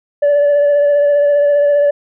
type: tone with vibrato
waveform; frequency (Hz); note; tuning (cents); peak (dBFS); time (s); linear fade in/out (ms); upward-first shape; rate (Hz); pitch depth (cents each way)
sine; 578; D5; -28; -6; 0.22-1.91; 10; triangle; 15; 23
effects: tanh soft clip ceiling -7 dBFS